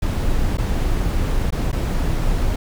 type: noise with dropouts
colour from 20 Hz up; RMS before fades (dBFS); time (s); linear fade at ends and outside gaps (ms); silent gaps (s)
brown; -19; 0.02-2.56; 5; 0.572-0.582 / 1.506-1.523 / 1.717-1.727
effects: none